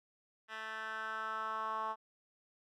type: tone with band-pass filter sweep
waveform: 10% pulse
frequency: 219.6 Hz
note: A3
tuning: 3 cents flat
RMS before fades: -40 dBFS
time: 0.48-1.96 s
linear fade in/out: 50 ms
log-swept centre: 2000 to 1000 Hz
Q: 3.9
effects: none